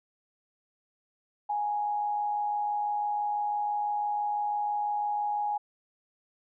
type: tone with amplitude modulation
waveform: sine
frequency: 830.6 Hz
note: G#5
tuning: in tune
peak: -25 dBFS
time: 1.49-5.58 s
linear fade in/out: 10 ms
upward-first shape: sine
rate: 106 Hz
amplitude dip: 40%
effects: none